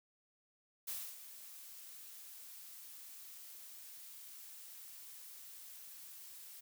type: noise with ADSR envelope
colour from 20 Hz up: blue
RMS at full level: -41 dBFS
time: 0.87-6.61 s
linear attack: 13 ms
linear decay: 270 ms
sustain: -12 dB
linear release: 15 ms
effects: none